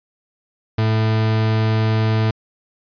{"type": "tone", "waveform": "40% pulse", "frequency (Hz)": 110, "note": "A2", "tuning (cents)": 0, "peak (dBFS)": -14, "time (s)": [0.78, 2.31], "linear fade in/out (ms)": 5, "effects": ["resampled to 11025 Hz"]}